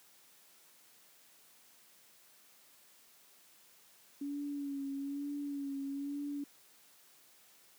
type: tone with vibrato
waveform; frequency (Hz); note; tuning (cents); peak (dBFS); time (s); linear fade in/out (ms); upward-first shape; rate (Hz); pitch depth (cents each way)
sine; 281.6; C#4; +27; -36; 4.21-6.44; 5; sine; 1.1; 38
effects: white hiss -63 dBFS RMS until 7.78 s + high-pass 150 Hz 12 dB/octave